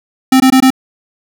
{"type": "tone bursts", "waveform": "square", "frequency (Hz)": 261.6, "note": "C4", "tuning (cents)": 0, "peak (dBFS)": -5, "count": 4, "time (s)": [0.32, 0.704], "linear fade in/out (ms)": 5, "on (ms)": 81, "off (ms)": 20, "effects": []}